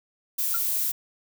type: noise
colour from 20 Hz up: violet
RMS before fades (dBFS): -26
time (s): 0.38-0.92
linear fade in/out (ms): 10
type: tone with exponential decay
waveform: triangle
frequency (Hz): 1386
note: F6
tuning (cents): -14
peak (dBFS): -25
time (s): 0.54-0.62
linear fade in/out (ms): 5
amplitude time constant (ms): 17
effects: none